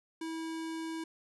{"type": "tone", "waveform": "square", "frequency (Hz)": 324.5, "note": "E4", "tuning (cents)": -27, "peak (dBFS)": -37, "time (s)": [0.21, 1.04], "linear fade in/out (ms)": 5, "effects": ["resampled to 24000 Hz"]}